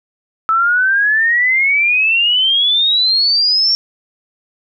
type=exponential sweep; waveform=sine; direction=up; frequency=1302 to 5520 Hz; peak=-10 dBFS; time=0.49-3.75 s; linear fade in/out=0 ms; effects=none